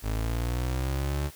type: linear sweep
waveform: 30% pulse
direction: up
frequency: 52 to 73.42 Hz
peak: -24 dBFS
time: 0.02-1.31 s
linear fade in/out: 50 ms
effects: white hiss -50 dBFS RMS until 1.35 s